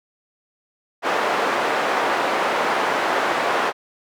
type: band-pass noise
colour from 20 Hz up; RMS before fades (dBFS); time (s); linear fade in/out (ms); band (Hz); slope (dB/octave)
white; -21; 1.02-3.73; 50; 410 to 1200; 12
effects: none